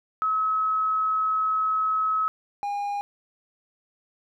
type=tone pair in turn; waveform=sine / triangle; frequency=1285 / 812.8 Hz; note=E6 / G#5; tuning=-45 / -38 cents; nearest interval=minor sixth; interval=793 cents; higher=first; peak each=-21 / -24 dBFS; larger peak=first; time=0.22-2.28 / 2.63-3.01 s; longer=first; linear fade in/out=0 ms; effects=none